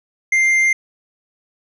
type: tone with tanh clipping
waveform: sine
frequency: 2098 Hz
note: C7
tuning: 4 cents sharp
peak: -13 dBFS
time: 0.32-0.73 s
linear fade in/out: 5 ms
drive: 6 dB
effects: none